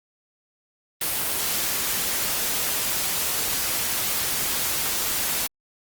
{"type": "noise", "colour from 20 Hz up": "white", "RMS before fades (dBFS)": -25, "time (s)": [1.01, 5.47], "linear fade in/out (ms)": 5, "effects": ["Opus 32 kbps"]}